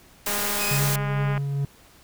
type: noise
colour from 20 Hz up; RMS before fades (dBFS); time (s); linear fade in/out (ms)
white; -27; 0.26-0.96; 5
type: click train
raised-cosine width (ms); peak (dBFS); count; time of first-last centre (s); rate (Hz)
0.5; -17; 228; 0.27-1.377; 205
type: tone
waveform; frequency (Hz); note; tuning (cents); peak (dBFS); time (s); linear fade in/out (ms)
sawtooth; 2508; D#7; +13; -25; 0.57-0.81; 50
type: tone with tremolo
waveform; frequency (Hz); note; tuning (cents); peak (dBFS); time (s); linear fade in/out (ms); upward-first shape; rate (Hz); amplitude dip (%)
triangle; 140.1; C#3; +19; -19; 0.71-1.65; 2; sine; 2.3; 35
effects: pink hiss -53 dBFS RMS until 2.03 s